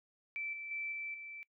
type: tone with level steps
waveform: sine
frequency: 2327 Hz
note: D7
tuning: 17 cents flat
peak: -37 / -42 / -37 / -39 / -45 dBFS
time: 0.36-1.43 s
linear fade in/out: 0 ms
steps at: 0.53 / 0.71 / 0.92 / 1.14 s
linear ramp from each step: 2 ms
effects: noise-tail reverb RT60 0.1 s tail -23 dB re dry